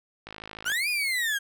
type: click train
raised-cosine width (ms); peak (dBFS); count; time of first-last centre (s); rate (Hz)
0.3; -23; 25; 0.27-0.719; 53.5
type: linear two-way sweep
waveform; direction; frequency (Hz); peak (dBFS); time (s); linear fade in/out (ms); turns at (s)
35% pulse; up then down; 1358 to 2494 to 1585; -23; 0.65-1.39; 20; 0.89
effects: none